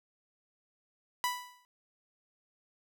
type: tone with exponential decay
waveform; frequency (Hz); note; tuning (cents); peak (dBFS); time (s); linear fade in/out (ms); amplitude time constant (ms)
sawtooth; 987.8; B5; 0; -23; 1.24-1.65; 0; 87
effects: none